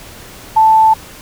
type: tone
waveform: sine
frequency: 880 Hz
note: A5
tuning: in tune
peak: -5 dBFS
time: 0.56-0.94 s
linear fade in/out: 10 ms
effects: pink hiss -35 dBFS RMS until 1.21 s